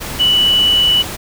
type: tone in noise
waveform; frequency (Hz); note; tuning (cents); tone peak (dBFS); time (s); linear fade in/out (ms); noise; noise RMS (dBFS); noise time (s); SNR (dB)
sine; 2960; F#7; 0; -9; 0.19-1.03; 20; pink; -25; 0-1.17; +13
effects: none